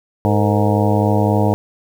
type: harmonic tone with a mistuned harmonic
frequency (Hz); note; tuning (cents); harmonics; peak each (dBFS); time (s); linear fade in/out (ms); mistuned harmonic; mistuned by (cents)
103.83; G#2; 0; 1 / 2 / 3 / 4 / 5 / 6 / 7 / 8 / 9; -16 / -19 / -21 / -22 / -23 / -24 / -24 / -25 / -26; 0.25-1.54; 0; 4; +130
effects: 7-bit